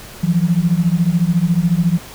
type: beating tone pair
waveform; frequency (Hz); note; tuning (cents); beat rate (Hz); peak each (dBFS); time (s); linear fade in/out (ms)
sine; 164.81 / 178.81; E3 / F3; 0 / +41; 14; -15; 0.23-1.99; 10
effects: pink hiss -36 dBFS RMS until 2.14 s